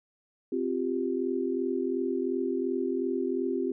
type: chord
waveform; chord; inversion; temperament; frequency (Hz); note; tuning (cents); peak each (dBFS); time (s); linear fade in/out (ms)
sine; C suspended fourth; none; equal; 261.6 / 349.2 / 392; C4 / F4 / G4; 0 / 0 / 0; -31; 0.52-3.72; 5
effects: none